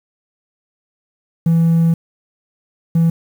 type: tone bursts at uneven times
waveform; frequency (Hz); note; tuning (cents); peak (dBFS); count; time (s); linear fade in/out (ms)
triangle; 165.7; E3; +9; -7; 2; 1.46-1.94 / 2.95-3.1; 5
effects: tanh soft clip ceiling -5 dBFS + 7-bit